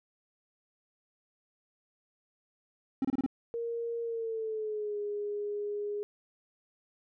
triangle tone bursts, 266.5 Hz, C4, 32 cents sharp, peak -24 dBFS, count 5, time 3.02-3.263 s, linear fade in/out 2 ms, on 27 ms, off 27 ms
sine tone with pitch glide, 466.2 to 412.9 Hz, A#4 to G#4, 0 to -10 cents, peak -32 dBFS, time 3.54-6.03 s, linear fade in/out 0 ms, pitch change -210 cents, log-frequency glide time 4.02-4.98 s
effects none

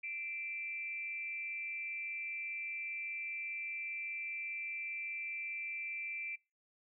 sine tone with amplitude modulation, 2349 Hz, D7, in tune, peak -36 dBFS, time 0.03-6.36 s, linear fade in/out 10 ms, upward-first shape sine, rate 283 Hz, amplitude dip 65%, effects noise-tail reverb RT60 0.3 s tail -25 dB re dry

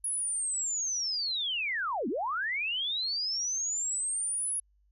sine linear two-way sweep, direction down then up, 10548 to 208.4 to 10548 Hz, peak -29 dBFS, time 0.04-4.6 s, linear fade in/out 5 ms, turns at 2.08 s, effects added 50 Hz sine -64 dBFS peak until 4.91 s

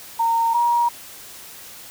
sine tone pair in turn, 919 / 948.7 Hz, A#5 / A#5, -25 / +30 cents, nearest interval minor second, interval 55 cents, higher second, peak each -16 / -15 dBFS, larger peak second, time 0.19-0.54 / 0.54-0.89 s, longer neither, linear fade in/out 10 ms, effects white hiss -40 dBFS RMS until 1.9 s

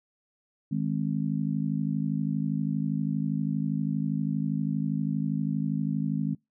harmonic tone, 52.5 Hz, G#1, 19 cents sharp, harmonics 3 / 4 / 5, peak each -29 / -29 / -32 dBFS, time 0.71-6.35 s, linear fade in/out 10 ms, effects noise-tail reverb RT60 0.2 s tail -25 dB re dry

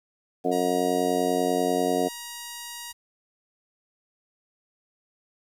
harmonic tone, 90.1 Hz, F#2, 45 cents flat, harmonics 2 / 3 / 4 / 5 / 6 / 7 / 8, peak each -35 / -28 / -30 / -27 / -35 / -29 / -28 dBFS, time 0.44-2.09 s, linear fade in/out 20 ms
5% pulse tone, 950 Hz, A#5, 33 cents sharp, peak -24 dBFS, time 0.51-2.93 s, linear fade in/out 20 ms
effects 9-bit

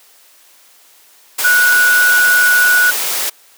sine tone in noise, 1469 Hz, F#6, 13 cents flat, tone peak -8 dBFS, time 1.44-2.91 s, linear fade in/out 10 ms, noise white, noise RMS -18 dBFS, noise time 1.38-3.3 s, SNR +7 dB, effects white hiss -47 dBFS RMS until 3.57 s + high-pass 400 Hz 12 dB/octave

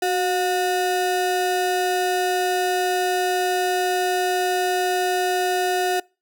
square ring-modulated tone, 545 Hz, C#5, 29 cents flat, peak -17 dBFS, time 0.02-6 s, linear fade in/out 5 ms, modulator 174 Hz, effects noise-tail reverb RT60 0.3 s tail -26 dB re dry

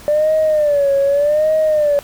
sine tone with vibrato, 589 Hz, D5, 5 cents sharp, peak -10 dBFS, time 0.08-1.99 s, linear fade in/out 0 ms, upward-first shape sine, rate 0.84 Hz, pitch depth 110 cents each way, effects tanh soft clip ceiling -7 dBFS + pink hiss -39 dBFS RMS until 2.03 s

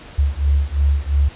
sine beating tone pair, 69.4 / 72.3 Hz, C#2 / D2, +3 / -27 cents, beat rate 2.9 Hz, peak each -17 dBFS, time 0.18-1.29 s, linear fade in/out 10 ms, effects pink hiss -40 dBFS RMS until 1.35 s + resampled to 8000 Hz

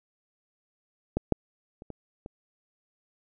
clicks, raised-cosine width 2 ms, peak -12 / -8 / -30 / -25 / -26 dBFS, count 5, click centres 1.17 / 1.323 / 1.821 / 1.903 / 2.261 s, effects none

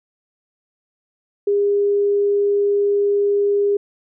sine tone, 405.6 Hz, G#4, 41 cents flat, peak -14 dBFS, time 1.47-3.77 s, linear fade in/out 5 ms, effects none

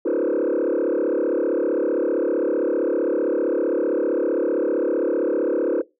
sine tone with frequency modulation, 415.3 Hz, G#4, in tune, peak -16 dBFS, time 0.05-5.82 s, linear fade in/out 10 ms, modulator 35.4 Hz, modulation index 3.2, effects noise-tail reverb RT60 0.2 s tail -18 dB re dry + tanh soft clip ceiling -17 dBFS

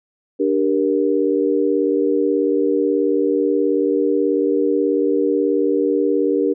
sine chord, G minor, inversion second, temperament just, 294 / 392 / 470.4 Hz, D4 / G4 / Bb4, +2 / 0 / +16 cents, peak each -19 dBFS, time 0.39-6.54 s, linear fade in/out 20 ms, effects none

